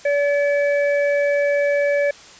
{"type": "harmonic tone", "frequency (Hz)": 573, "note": "D5", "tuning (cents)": -43, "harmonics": [1, 3, 4], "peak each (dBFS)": [-16, -26, -28], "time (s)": [0.05, 2.11], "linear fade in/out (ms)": 5, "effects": ["white hiss -43 dBFS RMS until 2.39 s", "resampled to 16000 Hz"]}